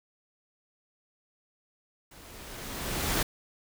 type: noise with level ramp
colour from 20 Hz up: pink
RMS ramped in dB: -52 to -26 dBFS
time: 2.11-3.23 s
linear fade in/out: 5 ms
effects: none